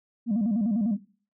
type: tone with vibrato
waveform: sine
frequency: 217 Hz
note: A3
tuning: 24 cents flat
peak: -20 dBFS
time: 0.26-0.98 s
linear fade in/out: 50 ms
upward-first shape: square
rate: 10 Hz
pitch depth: 130 cents each way
effects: noise-tail reverb RT60 0.4 s tail -17 dB re dry + tanh soft clip ceiling -20 dBFS